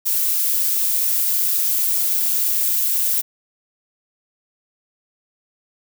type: noise with amplitude modulation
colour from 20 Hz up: violet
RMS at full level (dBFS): -17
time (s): 0.05-3.22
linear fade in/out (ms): 20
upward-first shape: sine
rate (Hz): 182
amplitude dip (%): 45
effects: none